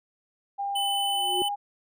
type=tone with pitch glide; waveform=sine; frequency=800 to 814.9 Hz; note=G5 to G#5; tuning=+35 to -33 cents; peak=-27 dBFS; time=0.58-1.56 s; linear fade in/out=20 ms; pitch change=+32 cents; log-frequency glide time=1.17-1.43 s
type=tone; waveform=square; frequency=3011 Hz; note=F#7; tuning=30 cents sharp; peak=-27 dBFS; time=0.75-1.49 s; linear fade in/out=10 ms
type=tone with exponential growth; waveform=sine; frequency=363.2 Hz; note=F#4; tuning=32 cents flat; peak=-24 dBFS; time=1.04-1.42 s; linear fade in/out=0 ms; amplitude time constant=82 ms
effects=none